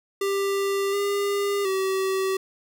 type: tone with pitch steps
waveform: square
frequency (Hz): 395.2 / 402.9 / 382.5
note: G4 / G4 / G4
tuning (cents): +14 / +48 / -42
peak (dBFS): -23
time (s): 0.21-2.37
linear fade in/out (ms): 5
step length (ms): 720
effects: none